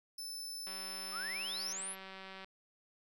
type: tone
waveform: sawtooth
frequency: 5274 Hz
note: E8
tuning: in tune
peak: -39 dBFS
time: 0.18-1.73 s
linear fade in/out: 5 ms
type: click train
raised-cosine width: 0.3 ms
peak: -33 dBFS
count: 340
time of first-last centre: 0.67-2.445 s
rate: 191 Hz
type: exponential sweep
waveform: sine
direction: up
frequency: 1148 to 11900 Hz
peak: -39 dBFS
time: 1.11-1.96 s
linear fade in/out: 50 ms
effects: none